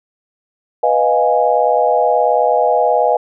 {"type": "chord", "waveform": "sine", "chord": "F half-diminished seventh", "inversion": "second", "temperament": "equal with one note detuned", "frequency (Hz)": [493.9, 622.3, 700.9, 830.6], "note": ["Cb5", "Eb5", "F5", "Ab5"], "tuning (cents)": [0, 0, 6, 0], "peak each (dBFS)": -16, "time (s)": [0.83, 3.17], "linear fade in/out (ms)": 5, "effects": []}